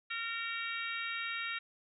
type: harmonic tone with a mistuned harmonic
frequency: 459.9 Hz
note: A#4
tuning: 23 cents flat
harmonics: 3 / 4 / 5 / 6 / 7 / 8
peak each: -41 / -42 / -41 / -43 / -48 / -45 dBFS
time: 0.1-1.59 s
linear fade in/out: 10 ms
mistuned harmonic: 8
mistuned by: +39 cents
effects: none